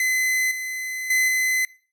45% pulse tone with level steps, 2034 Hz, C7, 50 cents flat, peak -19 / -27 / -17 / -19 dBFS, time 0-1.65 s, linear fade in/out 2 ms, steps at 0.51 / 1.1 / 1.28 s, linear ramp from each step 5 ms, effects noise-tail reverb RT60 0.4 s tail -20 dB re dry

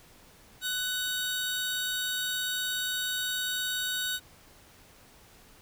sawtooth tone pair together, 1493 / 3762 Hz, F#6 / A#7, +15 / +15 cents, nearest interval octave + major third, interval 1600 cents, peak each -29 / -29 dBFS, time 0.61-4.2 s, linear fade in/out 50 ms, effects pink hiss -56 dBFS RMS until 5.61 s

